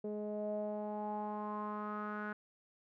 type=tone with low-pass filter sweep; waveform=sawtooth; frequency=210 Hz; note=G#3; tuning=19 cents sharp; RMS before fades=-40 dBFS; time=0.04-2.33 s; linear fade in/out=5 ms; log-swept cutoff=500 to 1500 Hz; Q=6.3; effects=none